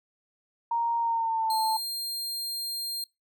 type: tone with pitch glide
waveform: sine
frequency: 932.3 to 883 Hz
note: A#5 to A5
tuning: 0 to +6 cents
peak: -24 dBFS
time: 0.71-1.77 s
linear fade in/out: 5 ms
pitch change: -94 cents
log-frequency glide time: 0.99-1.54 s
type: tone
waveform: sawtooth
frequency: 4200 Hz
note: C8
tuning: 6 cents sharp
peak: -28 dBFS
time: 1.5-3.04 s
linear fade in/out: 2 ms
effects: noise-tail reverb RT60 0.2 s tail -22 dB re dry